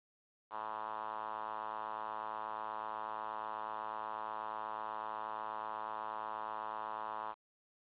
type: tone with band-pass filter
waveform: 5% pulse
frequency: 108.2 Hz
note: A2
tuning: 29 cents flat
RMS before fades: -42 dBFS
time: 0.5-7.35 s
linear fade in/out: 50 ms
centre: 1000 Hz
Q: 3.5
effects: resampled to 8000 Hz + 10-bit